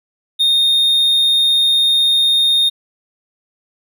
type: tone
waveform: triangle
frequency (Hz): 3682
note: A#7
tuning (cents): -22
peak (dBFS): -9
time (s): 0.39-2.7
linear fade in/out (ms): 20
effects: none